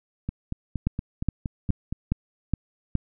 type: two click trains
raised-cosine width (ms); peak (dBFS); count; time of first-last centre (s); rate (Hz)
5; -10 / -16; 6 / 8; 0.87-2.953 / 0.29-1.926; 2.4 / 4.28
effects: none